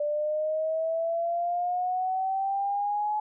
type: exponential sweep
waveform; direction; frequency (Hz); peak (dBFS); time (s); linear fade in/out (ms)
sine; up; 587.3 to 851; -25; 0-3.2; 5
effects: none